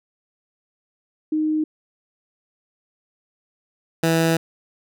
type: tone pair in turn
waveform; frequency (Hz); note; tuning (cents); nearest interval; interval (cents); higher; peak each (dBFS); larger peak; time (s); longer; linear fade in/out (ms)
sine / 15% pulse; 309.5 / 163.95; D#4 / E3; -9 / -9; major seventh; 1100; first; -18 / -10; second; 1.32-1.64 / 4.03-4.37; second; 5
effects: none